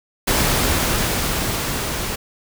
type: noise with level ramp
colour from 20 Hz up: pink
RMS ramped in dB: -17 to -25 dBFS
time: 0.27-2.16 s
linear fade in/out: 10 ms
effects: none